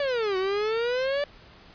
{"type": "exponential two-way sweep", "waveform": "45% pulse", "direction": "down then up", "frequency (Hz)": [584, 370, 584], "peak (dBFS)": -24, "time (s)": [0, 1.24], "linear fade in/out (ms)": 2, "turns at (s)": 0.37, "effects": ["pink hiss -51 dBFS RMS until 1.74 s", "resampled to 11025 Hz"]}